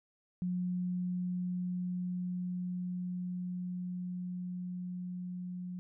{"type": "tone with level ramp", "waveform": "sine", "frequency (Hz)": 180, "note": "F#3", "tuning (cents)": -47, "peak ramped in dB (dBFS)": [-31, -38], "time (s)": [0.42, 5.79], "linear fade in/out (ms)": 0, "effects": []}